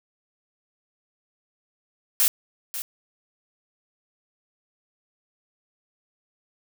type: noise with echo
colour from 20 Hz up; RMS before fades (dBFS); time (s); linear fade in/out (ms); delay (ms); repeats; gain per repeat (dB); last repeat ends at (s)
blue; -19; 2.2-2.28; 0; 540; 1; -12; 2.82
effects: none